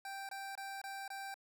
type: tone bursts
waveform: 25% pulse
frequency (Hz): 784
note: G5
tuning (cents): 0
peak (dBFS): -39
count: 5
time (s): 0.05-1.342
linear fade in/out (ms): 2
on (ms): 240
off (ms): 23
effects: none

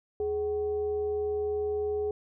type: tone with frequency modulation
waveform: sine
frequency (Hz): 418.5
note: G#4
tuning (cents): +13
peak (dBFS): -27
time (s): 0.2-2.11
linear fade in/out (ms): 2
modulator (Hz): 341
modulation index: 0.33
effects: none

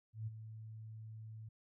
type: tone with ADSR envelope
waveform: sine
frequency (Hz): 110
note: A2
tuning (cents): 0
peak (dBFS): -37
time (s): 0.13-1.49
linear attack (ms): 140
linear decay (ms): 23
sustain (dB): -10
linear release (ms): 7
effects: none

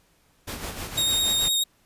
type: noise with tremolo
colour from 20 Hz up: pink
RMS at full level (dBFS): -32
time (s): 0.47-1.49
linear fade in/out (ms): 10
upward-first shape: sine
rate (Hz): 6.4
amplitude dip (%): 55
type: tone with vibrato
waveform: sawtooth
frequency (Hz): 3729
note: A#7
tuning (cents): 0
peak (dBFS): -18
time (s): 0.97-1.64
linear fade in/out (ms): 10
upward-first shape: sine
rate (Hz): 9.5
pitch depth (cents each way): 20
effects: pink hiss -63 dBFS RMS until 1.85 s + resampled to 32000 Hz

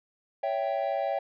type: chord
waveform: triangle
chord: C# diminished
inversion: none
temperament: equal with one note detuned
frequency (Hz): 559.2 / 659.3 / 784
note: C#5 / E5 / G5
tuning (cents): +15 / 0 / 0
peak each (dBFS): -29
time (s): 0.43-1.19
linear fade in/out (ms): 5
effects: resampled to 11025 Hz

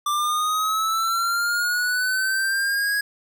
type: linear sweep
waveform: square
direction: up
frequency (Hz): 1174.7 to 1661.2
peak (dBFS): -21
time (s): 0.06-3.01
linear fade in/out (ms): 5
effects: 10-bit

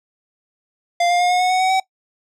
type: tone with pitch steps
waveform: square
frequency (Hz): 696 / 704.9 / 713.9 / 723 / 732.3 / 741.7 / 751.1 / 760.7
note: F5 / F5 / F5 / F#5 / F#5 / F#5 / F#5 / F#5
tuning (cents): -6 / +16 / +38 / -40 / -18 / +4 / +26 / +48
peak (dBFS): -15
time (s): 1-1.8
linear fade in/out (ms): 5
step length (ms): 100
effects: noise-tail reverb RT60 0.1 s tail -20 dB re dry + low-pass 7000 Hz 12 dB/octave

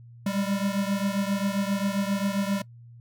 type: beating tone pair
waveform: square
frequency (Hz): 196 / 203.5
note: G3 / G#3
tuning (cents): 0 / -35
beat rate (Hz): 7.5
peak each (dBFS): -27 / -30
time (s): 0.26-2.62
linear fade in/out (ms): 5
effects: noise-tail reverb RT60 0.1 s tail -22 dB re dry + added 118 Hz sine -45 dBFS peak until 3 s

